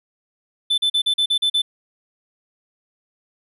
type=tone bursts; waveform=triangle; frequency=3520 Hz; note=A7; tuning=in tune; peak=-14 dBFS; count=8; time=0.7-1.62 s; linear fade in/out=10 ms; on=80 ms; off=40 ms; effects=resampled to 32000 Hz